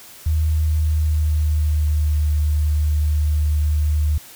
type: tone with pitch glide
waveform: sine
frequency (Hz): 78 to 75.39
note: D#2 to D2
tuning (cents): +5 to +46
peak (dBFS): -15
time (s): 0.26-4.18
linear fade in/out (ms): 5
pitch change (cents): -59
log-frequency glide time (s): 0.48-2.17
effects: white hiss -42 dBFS RMS until 4.35 s